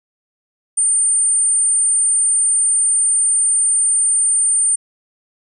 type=tone; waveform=sine; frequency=8970 Hz; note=C#9; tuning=19 cents sharp; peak=-12 dBFS; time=0.77-4.76 s; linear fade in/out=10 ms; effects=none